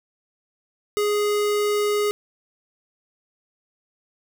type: tone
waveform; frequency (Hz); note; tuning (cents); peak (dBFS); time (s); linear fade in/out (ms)
square; 415.3; G#4; 0; -20; 0.97-2.11; 0
effects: none